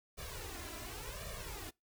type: noise with flanger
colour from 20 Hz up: pink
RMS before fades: -45 dBFS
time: 0.17-1.71 s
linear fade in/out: 20 ms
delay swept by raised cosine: 1.7 to 3 ms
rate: 0.91 Hz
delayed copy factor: +0.95
effects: noise-tail reverb RT60 0.2 s tail -24 dB re dry